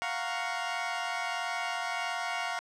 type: chord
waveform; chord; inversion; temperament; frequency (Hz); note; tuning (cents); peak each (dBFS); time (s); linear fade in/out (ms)
20% pulse; Gb major seventh; third; equal; 698.5 / 740 / 932.3 / 1108.7; F5 / Gb5 / Bb5 / Db6; 0 / 0 / 0 / 0; -30 / -33 / -33 / -34; 0.02-2.59; 0
effects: low-pass 6000 Hz 12 dB/octave